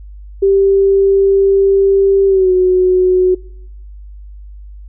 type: tone with pitch glide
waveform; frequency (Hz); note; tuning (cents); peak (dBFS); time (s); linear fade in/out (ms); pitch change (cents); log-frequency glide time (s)
sine; 392 to 367.9; G4 to F#4; 0 to -10; -7; 0.42-3.35; 10; -110; 2.27-2.51
effects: noise-tail reverb RT60 0.8 s tail -23 dB re dry + added 50 Hz sine -30 dBFS peak until 4.88 s